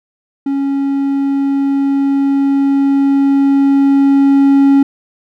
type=tone with level ramp; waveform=triangle; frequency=276.5 Hz; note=C#4; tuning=4 cents flat; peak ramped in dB=-11 to -3 dBFS; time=0.46-4.83 s; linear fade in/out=5 ms; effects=none